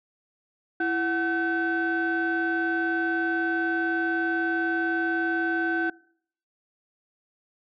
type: tone cluster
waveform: sine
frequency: 333 / 738 / 1528 Hz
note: E4 / F#5 / G6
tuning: +18 / -5 / -45 cents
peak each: -25 / -30 / -25 dBFS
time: 0.8-5.9 s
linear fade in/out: 5 ms
effects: noise-tail reverb RT60 0.6 s tail -23 dB re dry + tanh soft clip ceiling -18 dBFS